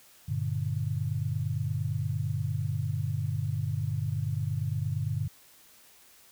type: chord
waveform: sine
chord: G minor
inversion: none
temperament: equal with one note detuned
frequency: 98 / 118.24 / 146.83 Hz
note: G2 / Bb2 / D3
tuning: 0 / +25 / 0 cents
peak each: -32 dBFS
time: 0.28-5.28 s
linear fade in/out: 10 ms
effects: white hiss -57 dBFS RMS until 6.31 s